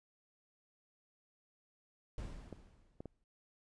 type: noise with exponential decay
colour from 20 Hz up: brown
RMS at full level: -42 dBFS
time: 2.18-3.24 s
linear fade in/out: 1 ms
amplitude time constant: 230 ms
type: clicks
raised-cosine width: 2 ms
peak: -32 dBFS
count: 3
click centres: 2.527 / 3.005 / 3.057 s
effects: resampled to 22050 Hz